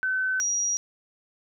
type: tone pair in turn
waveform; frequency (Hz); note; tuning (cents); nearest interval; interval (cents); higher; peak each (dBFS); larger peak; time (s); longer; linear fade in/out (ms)
sine; 1522 / 5746; F#6 / F8; +48 / +48; octave + major seventh; 2300; second; -23; neither; 0.03-0.4 / 0.4-0.77; neither; 0
effects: none